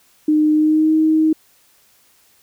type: tone with pitch glide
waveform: sine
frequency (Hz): 305.5 to 314.5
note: D#4 to D#4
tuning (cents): -32 to +19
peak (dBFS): -11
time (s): 0.28-1.33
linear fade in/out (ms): 5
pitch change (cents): +51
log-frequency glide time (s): 0.52-0.93
effects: white hiss -55 dBFS RMS until 2.42 s